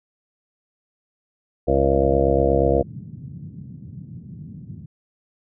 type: harmonic tone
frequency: 68.4 Hz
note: C#2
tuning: 23 cents flat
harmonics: 1 / 2 / 3 / 4 / 5 / 7 / 8 / 9 / 10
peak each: -23 / -26 / -30 / -27 / -24 / -20 / -23 / -25 / -25 dBFS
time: 1.67-2.83 s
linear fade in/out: 20 ms
type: band-pass noise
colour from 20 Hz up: pink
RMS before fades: -37 dBFS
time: 1.96-4.86 s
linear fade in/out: 10 ms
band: 110 to 190 Hz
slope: 24 dB/octave
effects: none